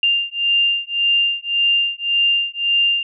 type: beating tone pair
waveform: sine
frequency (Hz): 2794 / 2795.8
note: F7 / F7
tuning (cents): 0 / +1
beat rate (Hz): 1.8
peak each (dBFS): -18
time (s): 0.03-3.03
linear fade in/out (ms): 2
effects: none